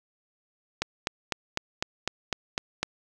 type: click train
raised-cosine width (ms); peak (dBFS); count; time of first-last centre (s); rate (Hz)
0.2; -9; 9; 0.82-2.83; 3.98
effects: none